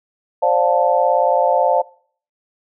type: chord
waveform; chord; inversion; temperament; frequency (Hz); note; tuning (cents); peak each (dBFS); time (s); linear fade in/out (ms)
sine; D minor seventh; third; just; 528.6 / 587.3 / 704.8 / 881; C5 / D5 / F5 / A5; +18 / 0 / +16 / +2; -18; 0.42-1.82; 10
effects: noise-tail reverb RT60 0.5 s tail -22 dB re dry